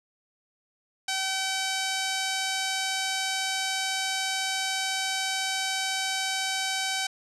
5% pulse tone with low-pass filter, 766 Hz, G5, 40 cents flat, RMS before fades -29 dBFS, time 1.08-7.07 s, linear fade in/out 5 ms, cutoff 8500 Hz, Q 0.54, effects none

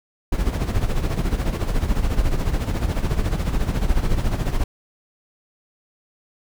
brown noise with tremolo, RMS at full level -18 dBFS, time 0.32-4.64 s, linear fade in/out 5 ms, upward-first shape sine, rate 14 Hz, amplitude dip 65%, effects none

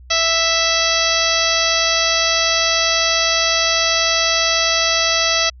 harmonic tone, 659.3 Hz, E5, in tune, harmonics 1 / 2 / 3 / 4 / 5 / 6 / 7 / 8 / 9, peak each -23 / -23 / -23 / -23 / -23 / -23 / -23 / -23 / -23 dBFS, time 0.1-5.5 s, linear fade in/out 10 ms, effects added 62 Hz sine -38 dBFS peak until 5.6 s

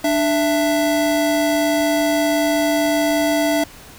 square tone pair together, 295.8 / 664 Hz, D4 / E5, +13 / +12 cents, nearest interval octave + major second, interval 1399 cents, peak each -19 dBFS, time 0.04-3.64 s, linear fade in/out 5 ms, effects pink hiss -41 dBFS RMS until 3.98 s

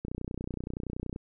click train, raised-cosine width 3 ms, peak -22 dBFS, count 35, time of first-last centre 0.05-1.161 s, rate 30.6 Hz, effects none

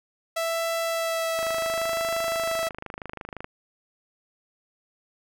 sawtooth tone with vibrato, 659.3 Hz, E5, in tune, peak -21 dBFS, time 0.36-2.69 s, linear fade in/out 10 ms, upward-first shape sine, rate 0.7 Hz, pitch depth 11 cents each way
click train, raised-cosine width 0.5 ms, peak -20 dBFS, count 54, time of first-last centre 1.39-3.444 s, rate 25.8 Hz
effects none

